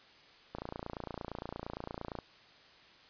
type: click train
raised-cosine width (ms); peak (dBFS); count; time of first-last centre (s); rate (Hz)
1; -25; 48; 0.55-2.188; 28.7
effects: white hiss -59 dBFS RMS until 3.09 s + resampled to 11025 Hz